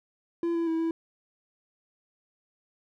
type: tone with pitch steps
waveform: triangle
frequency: 339 / 334.8 / 325.4 / 328.6 Hz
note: E4 / E4 / E4 / E4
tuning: +49 / +27 / -22 / -5 cents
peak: -23 dBFS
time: 0.43-0.91 s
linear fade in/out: 2 ms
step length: 120 ms
effects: none